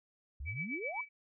sine exponential sweep, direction up, 60.4 to 1046.5 Hz, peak -39 dBFS, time 0.4-1.01 s, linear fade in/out 5 ms
sine tone with tremolo, 2296 Hz, D7, 40 cents flat, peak -34 dBFS, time 0.45-1.09 s, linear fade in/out 50 ms, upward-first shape triangle, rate 7.8 Hz, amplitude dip 90%
effects none

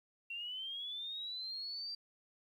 sine linear sweep, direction up, 2719 to 4717 Hz, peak -40 dBFS, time 0.3-1.95 s, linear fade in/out 5 ms, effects 12-bit

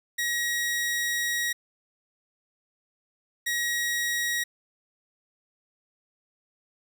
sawtooth tone pair in turn, 1900 / 1900 Hz, A#6 / A#6, +33 / +33 cents, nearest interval unison, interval 0 cents, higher neither, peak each -22 dBFS, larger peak neither, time 0.18-1.53 / 3.46-4.44 s, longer first, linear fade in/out 10 ms, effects none

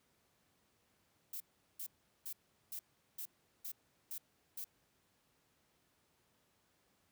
violet noise bursts, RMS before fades -44 dBFS, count 8, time 1.33-4.644 s, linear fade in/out 5 ms, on 73 ms, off 390 ms, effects pink hiss -75 dBFS RMS until 7.11 s + high-pass 80 Hz 12 dB/octave

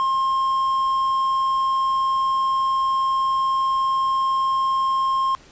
triangle tone, 1065 Hz, C6, 30 cents sharp, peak -16 dBFS, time 0-5.35 s, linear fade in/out 0 ms, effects pink hiss -49 dBFS RMS until 5.51 s + resampled to 16000 Hz

